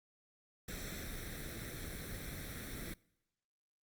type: noise with comb filter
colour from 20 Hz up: pink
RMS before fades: -44 dBFS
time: 0.68-2.94 s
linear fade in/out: 5 ms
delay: 0.52 ms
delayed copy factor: +0.75
effects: noise-tail reverb RT60 0.9 s tail -24 dB re dry + Opus 48 kbps